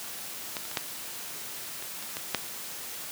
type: clicks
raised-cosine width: 0.2 ms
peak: -14 / -24 / -21 / -9 / -22 / -22 / -16 / -7 dBFS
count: 8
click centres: 0.568 / 0.653 / 0.714 / 0.772 / 1.825 / 2.026 / 2.169 / 2.347 s
effects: white hiss -39 dBFS RMS until 3.11 s + high-pass 100 Hz 12 dB/octave